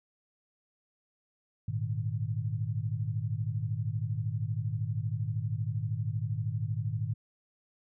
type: chord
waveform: sine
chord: Ab suspended second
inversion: none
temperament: equal with one note detuned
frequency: 103.83 / 116.54 / 152.89 Hz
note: Ab2 / Bb2 / Eb3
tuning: 0 / 0 / -30 cents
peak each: -33 / -33 / -37 dBFS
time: 1.68-7.14 s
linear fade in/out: 5 ms
effects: none